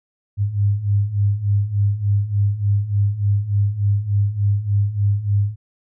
sine beating tone pair, 99.5 / 102.9 Hz, G2 / G#2, +26 / -16 cents, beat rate 3.4 Hz, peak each -21 / -17 dBFS, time 0.37-5.56 s, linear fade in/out 50 ms, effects none

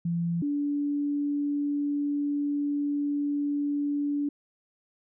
sine tone pair in turn, 170 / 288.7 Hz, F3 / D4, -46 / -30 cents, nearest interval major sixth, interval 916 cents, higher second, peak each -25 dBFS, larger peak neither, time 0.05-0.42 / 0.42-4.29 s, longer second, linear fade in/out 5 ms, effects none

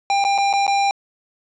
square tone with dropouts, 797 Hz, G5, 28 cents sharp, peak -16 dBFS, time 0.1-0.91 s, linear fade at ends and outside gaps 1 ms, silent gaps 0.241-0.249 / 0.379-0.384 / 0.529-0.536 / 0.667-0.678 s, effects resampled to 16000 Hz + 8-bit

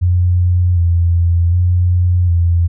sine tone with vibrato, 87.31 Hz, F2, in tune, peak -9 dBFS, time 0.01-2.68 s, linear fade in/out 20 ms, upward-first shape square, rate 0.66 Hz, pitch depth 35 cents each way, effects none

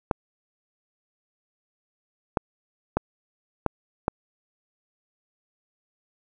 clicks, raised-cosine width 1 ms, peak -7 dBFS, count 5, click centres 0.112 / 2.372 / 2.97 / 3.663 / 4.081 s, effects none

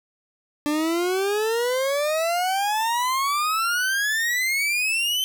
40% pulse exponential sweep, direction up, 291.8 to 3100 Hz, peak -20 dBFS, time 0.66-5.24 s, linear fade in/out 0 ms, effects none

